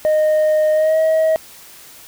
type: tone with pitch glide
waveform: sine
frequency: 617 to 636.5 Hz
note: D#5 to D#5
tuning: -15 to +39 cents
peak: -9 dBFS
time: 0.05-1.36 s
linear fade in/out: 0 ms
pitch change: +54 cents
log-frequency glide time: 0.73-0.98 s
effects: tanh soft clip ceiling -11 dBFS + white hiss -41 dBFS RMS until 2.07 s